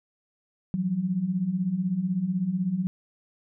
sine beating tone pair, 170.9 / 186.9 Hz, F3 / F#3, -37 / +18 cents, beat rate 16 Hz, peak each -30 / -25 dBFS, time 0.74-2.87 s, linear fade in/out 0 ms, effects none

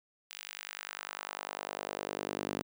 sawtooth tone with high-pass filter sweep, 50 Hz, G1, 35 cents sharp, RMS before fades -41 dBFS, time 0.3-2.63 s, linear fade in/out 5 ms, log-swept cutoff 2800 to 250 Hz, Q 1.2, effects none

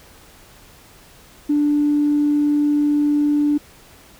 triangle tone with tanh clipping, 293.7 Hz, D4, in tune, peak -14 dBFS, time 1.49-3.58 s, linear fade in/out 10 ms, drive 4 dB, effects pink hiss -47 dBFS RMS until 4.19 s

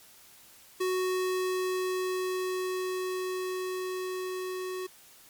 square tone with level ramp, 370 Hz, F#4, in tune, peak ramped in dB -27 to -34 dBFS, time 0.8-4.87 s, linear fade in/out 10 ms, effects white hiss -55 dBFS RMS until 5.29 s + MP3 96 kbps

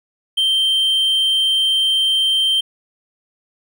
triangle tone, 3136 Hz, G7, in tune, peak -12 dBFS, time 0.37-2.61 s, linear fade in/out 10 ms, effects none

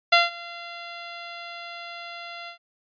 10% pulse tone with ADSR envelope, 688 Hz, F5, 26 cents flat, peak -4 dBFS, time 0.12-2.58 s, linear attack 9 ms, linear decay 170 ms, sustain -23 dB, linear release 100 ms, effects resampled to 11025 Hz

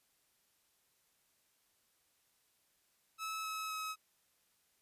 sawtooth tone with pitch steps, 1299 / 1289.3 / 1279.6 Hz, E6 / E6 / D#6, -26 / -39 / +48 cents, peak -35 dBFS, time 3.18-3.96 s, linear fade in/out 50 ms, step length 260 ms, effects white hiss -75 dBFS RMS until 4.81 s + resampled to 32000 Hz

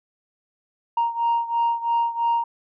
sine beating tone pair, 932.3 / 935.3 Hz, A#5 / A#5, 0 / +6 cents, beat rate 3 Hz, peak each -20 / -23 dBFS, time 0.97-2.44 s, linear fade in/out 5 ms, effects tanh soft clip ceiling -15 dBFS

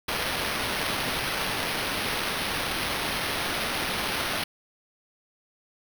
violet noise with sample-and-hold, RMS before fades -29 dBFS, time 0.08-4.44 s, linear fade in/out 5 ms, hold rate 7350 Hz, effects none

